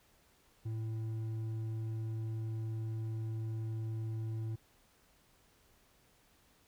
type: tone with hard clipping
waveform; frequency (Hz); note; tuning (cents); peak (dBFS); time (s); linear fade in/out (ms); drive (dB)
sine; 111.2; A2; +19; -37; 0.65-4.56; 10; 5
effects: pink hiss -68 dBFS RMS until 6.67 s